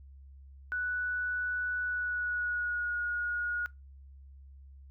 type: tone with pitch glide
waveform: sine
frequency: 1480 to 1442.9 Hz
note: F#6 to F#6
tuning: 0 to -44 cents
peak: -30 dBFS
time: 0.72-3.66 s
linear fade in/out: 0 ms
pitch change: -44 cents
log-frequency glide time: 1.81-2.98 s
effects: noise-tail reverb RT60 0.2 s tail -22 dB re dry + added 68 Hz sine -49 dBFS peak until 4.9 s